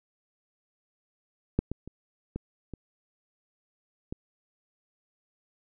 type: clicks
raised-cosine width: 3 ms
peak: -10 / -19 / -28 / -20 / -25 / -21 dBFS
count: 6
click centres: 1.59 / 1.716 / 1.876 / 2.36 / 2.737 / 4.125 s
effects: none